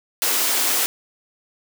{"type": "high-pass noise", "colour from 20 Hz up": "white", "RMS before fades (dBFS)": -20, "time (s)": [0.22, 0.86], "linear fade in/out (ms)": 0, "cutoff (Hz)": 260, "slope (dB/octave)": 24, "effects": []}